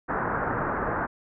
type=low-pass noise; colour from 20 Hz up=white; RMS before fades=-28 dBFS; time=0.08-1.07 s; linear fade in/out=20 ms; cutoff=1600 Hz; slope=48 dB/octave; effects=none